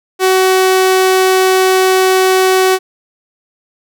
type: tone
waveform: sawtooth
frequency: 375.6 Hz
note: F#4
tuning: 26 cents sharp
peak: -4 dBFS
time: 0.19-2.79 s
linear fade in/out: 50 ms
effects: none